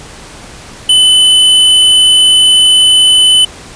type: tone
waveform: square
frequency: 3016 Hz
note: F#7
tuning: 32 cents sharp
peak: -4 dBFS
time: 0.89-3.45 s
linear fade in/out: 5 ms
effects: pink hiss -31 dBFS RMS until 3.75 s + resampled to 22050 Hz